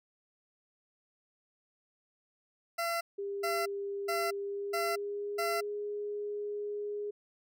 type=tone bursts; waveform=20% pulse; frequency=678 Hz; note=E5; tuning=49 cents sharp; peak=-26 dBFS; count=5; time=2.78-5.61 s; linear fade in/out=10 ms; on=230 ms; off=420 ms
type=tone with pitch glide; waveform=sine; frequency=400 to 413.6 Hz; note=G4 to G#4; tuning=+35 to -7 cents; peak=-34 dBFS; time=3.18-7.11 s; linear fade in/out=10 ms; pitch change=+58 cents; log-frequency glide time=4.37-5.7 s
effects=none